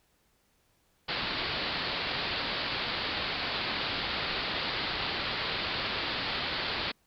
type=low-pass noise; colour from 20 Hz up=white; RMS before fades=-33 dBFS; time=1.08-6.92 s; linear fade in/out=10 ms; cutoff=4700 Hz; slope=96 dB/octave; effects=pink hiss -70 dBFS RMS until 7.06 s